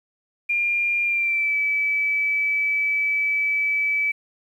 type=tone with pitch glide; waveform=sine; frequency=2400 to 2300 Hz; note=D7 to D7; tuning=+37 to -37 cents; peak=-19 dBFS; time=0.49-4.12 s; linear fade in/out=10 ms; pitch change=-74 cents; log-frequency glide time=1.05-1.56 s; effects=9-bit